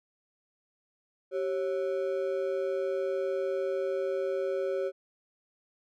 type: ring-modulated tone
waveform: triangle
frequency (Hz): 466.6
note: A#4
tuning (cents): +2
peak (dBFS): -23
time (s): 1.31-4.92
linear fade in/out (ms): 50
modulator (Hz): 80.3
effects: none